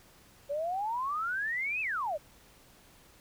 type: exponential two-way sweep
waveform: sine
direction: up then down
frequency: 554.4 to 2637 to 554.4 Hz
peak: -30 dBFS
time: 0.49-2.18 s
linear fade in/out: 20 ms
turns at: 1.81 s
effects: pink hiss -59 dBFS RMS until 3.2 s